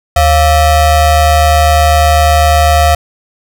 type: ring-modulated tone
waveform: square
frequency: 310 Hz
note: D#4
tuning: 6 cents flat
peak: -3 dBFS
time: 0.16-2.95 s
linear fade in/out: 5 ms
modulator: 386 Hz
effects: none